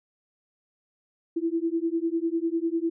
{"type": "beating tone pair", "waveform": "sine", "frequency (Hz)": [327.2, 337.2], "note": ["E4", "E4"], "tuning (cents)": [-13, 39], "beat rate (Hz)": 10, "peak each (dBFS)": -27, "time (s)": [1.36, 2.9], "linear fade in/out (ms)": 10, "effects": []}